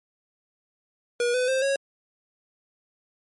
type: tone with pitch steps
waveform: square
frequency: 481 / 502.9 / 525.7 / 549.7 Hz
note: B4 / B4 / C5 / C#5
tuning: -46 / +31 / +8 / -15 cents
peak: -22 dBFS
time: 1.2-1.76 s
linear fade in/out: 2 ms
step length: 140 ms
effects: MP3 48 kbps